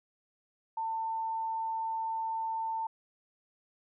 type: tone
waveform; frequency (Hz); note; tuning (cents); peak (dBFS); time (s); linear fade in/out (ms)
sine; 896; A5; +31; -31; 0.77-2.87; 5
effects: none